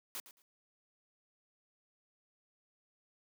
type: noise with echo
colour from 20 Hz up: white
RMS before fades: -42 dBFS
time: 0.15-0.2 s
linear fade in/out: 0 ms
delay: 110 ms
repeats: 2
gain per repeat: -14 dB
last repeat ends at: 0.42 s
effects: high-pass 200 Hz 12 dB/octave